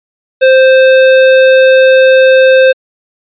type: tone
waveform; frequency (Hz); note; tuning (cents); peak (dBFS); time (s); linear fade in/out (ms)
square; 523.3; C5; 0; -3; 0.41-2.73; 20
effects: resampled to 8000 Hz